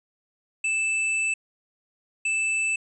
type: tone pair in turn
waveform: square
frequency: 2637 / 2637 Hz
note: E7 / E7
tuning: 0 / 0 cents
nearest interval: unison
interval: 0 cents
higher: neither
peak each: -23 dBFS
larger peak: neither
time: 0.64-1.34 / 2.25-2.76 s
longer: first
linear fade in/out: 5 ms
effects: resampled to 24000 Hz